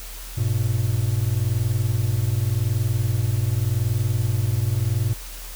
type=tone pair together; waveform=triangle; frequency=100.53 / 121.4 Hz; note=G2 / B2; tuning=+44 / -29 cents; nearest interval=minor third; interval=327 cents; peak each=-20 dBFS; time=0.37-5.14 s; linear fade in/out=10 ms; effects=added 41 Hz sine -35 dBFS peak until 5.55 s + white hiss -39 dBFS RMS until 5.55 s